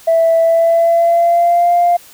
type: tone with pitch glide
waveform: sine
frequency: 659.3 to 698.5 Hz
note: E5 to F5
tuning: 0 to 0 cents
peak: -7 dBFS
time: 0.07-1.97 s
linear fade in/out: 10 ms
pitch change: +100 cents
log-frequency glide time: 0.41-1.73 s
effects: tanh soft clip ceiling -4 dBFS + white hiss -41 dBFS RMS until 2.13 s